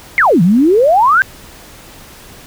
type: exponential two-way sweep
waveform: sine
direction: down then up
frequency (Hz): 2248 to 160 to 1620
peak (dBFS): -6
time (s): 0.18-1.22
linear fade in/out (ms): 0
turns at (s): 0.42
effects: pink hiss -37 dBFS RMS until 2.46 s